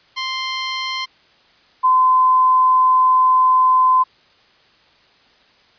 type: tone pair in turn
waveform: 10% pulse / sine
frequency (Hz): 1046.5 / 1025.6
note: C6 / C6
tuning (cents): 0 / -35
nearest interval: unison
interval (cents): 35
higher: first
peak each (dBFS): -12 / -10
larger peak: second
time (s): 0.16-1.06 / 1.83-4.04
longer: second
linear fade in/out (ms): 20
effects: white hiss -53 dBFS RMS until 5.78 s + resampled to 11025 Hz